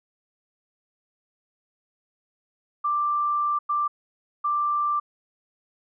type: tone bursts at uneven times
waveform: sine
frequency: 1179 Hz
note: D6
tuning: 6 cents sharp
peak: -21 dBFS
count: 3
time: 2.84-3.59 / 3.69-3.88 / 4.44-5 s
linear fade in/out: 10 ms
effects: none